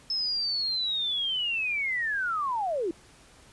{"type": "linear sweep", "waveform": "sine", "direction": "down", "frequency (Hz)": [5240, 312.4], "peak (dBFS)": -26, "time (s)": [0.1, 2.91], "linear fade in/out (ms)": 2, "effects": ["pink hiss -55 dBFS RMS until 3.52 s", "resampled to 24000 Hz"]}